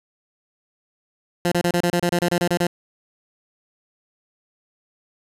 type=tone bursts; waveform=15% pulse; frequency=174.61 Hz; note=F3; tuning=in tune; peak=-11 dBFS; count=13; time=1.45-2.669 s; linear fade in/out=2 ms; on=67 ms; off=29 ms; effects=resampled to 32000 Hz + 8-bit